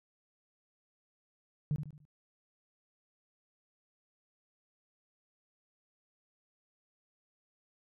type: tone with echo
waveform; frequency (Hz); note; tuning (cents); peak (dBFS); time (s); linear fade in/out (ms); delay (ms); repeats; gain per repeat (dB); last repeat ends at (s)
sine; 149; D3; +25; -27; 1.71-1.76; 0; 73; 4; -8; 2.052
effects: tanh soft clip ceiling -24 dBFS